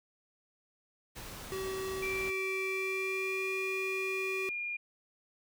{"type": "noise", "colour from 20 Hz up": "pink", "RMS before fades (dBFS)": -45, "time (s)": [1.15, 2.31], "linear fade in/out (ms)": 20}
{"type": "tone", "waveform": "square", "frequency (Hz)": 381.5, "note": "G4", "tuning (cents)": -47, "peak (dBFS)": -36, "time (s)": [1.52, 4.49], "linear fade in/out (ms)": 0}
{"type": "tone with pitch glide", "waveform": "sine", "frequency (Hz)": [2349, 2416], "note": ["D7", "D7"], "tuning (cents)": [0, 48], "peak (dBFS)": -34, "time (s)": [2.02, 4.77], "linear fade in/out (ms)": 10, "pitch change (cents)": 48, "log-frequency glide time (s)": [2.68, 3.53]}
{"effects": []}